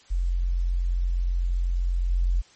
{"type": "tone with level steps", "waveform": "sine", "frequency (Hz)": 44.09, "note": "F1", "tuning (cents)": 17, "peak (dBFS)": [-21, -19], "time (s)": [0.1, 2.42], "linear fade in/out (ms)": 20, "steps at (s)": 2.1, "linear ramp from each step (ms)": 5, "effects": ["white hiss -55 dBFS RMS until 2.55 s", "MP3 32 kbps"]}